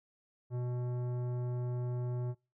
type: tone with tanh clipping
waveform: sine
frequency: 123.2 Hz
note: B2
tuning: 4 cents flat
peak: -35 dBFS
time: 0.5-2.35 s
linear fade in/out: 50 ms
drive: 14 dB
effects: noise-tail reverb RT60 0.3 s tail -26 dB re dry